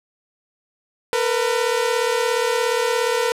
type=tone pair together; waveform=sawtooth; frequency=456.8 / 493.9 Hz; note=A#4 / B4; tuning=-35 / 0 cents; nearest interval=minor second; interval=135 cents; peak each=-17 dBFS; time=1.13-3.32 s; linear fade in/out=0 ms; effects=low-pass 11000 Hz 12 dB/octave